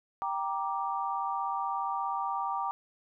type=chord; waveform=sine; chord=G minor; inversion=none; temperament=just; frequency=784 / 940.8 / 1176 Hz; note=G5 / Bb5 / D6; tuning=0 / +16 / +2 cents; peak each=-34 dBFS; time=0.22-2.71 s; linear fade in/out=0 ms; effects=none